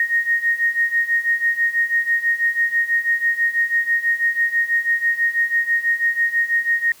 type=beating tone pair; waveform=sine; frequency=1859 / 1865.1 Hz; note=A#6 / A#6; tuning=-5 / 0 cents; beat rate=6.1 Hz; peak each=-21 / -18 dBFS; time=0-6.92 s; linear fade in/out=2 ms; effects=white hiss -48 dBFS RMS until 7 s